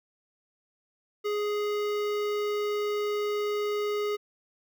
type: tone with notch filter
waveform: square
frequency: 416.1 Hz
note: G#4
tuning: 3 cents sharp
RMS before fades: -29 dBFS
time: 1.24-4.17 s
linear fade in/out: 20 ms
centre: 9300 Hz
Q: 0.52
effects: none